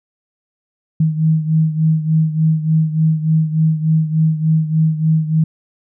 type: beating tone pair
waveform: sine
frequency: 157.5 / 160.9 Hz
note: D#3 / E3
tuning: +21 / -42 cents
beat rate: 3.4 Hz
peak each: -13 / -18 dBFS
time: 1-5.44 s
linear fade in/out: 5 ms
effects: none